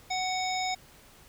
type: harmonic tone with a mistuned harmonic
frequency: 744 Hz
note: F#5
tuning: 9 cents sharp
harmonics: 1 / 3 / 5 / 7 / 9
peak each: -30 / -35 / -37 / -38 / -40 dBFS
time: 0.1-0.75 s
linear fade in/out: 10 ms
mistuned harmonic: 9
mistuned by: +40 cents
effects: pink hiss -55 dBFS RMS until 1.28 s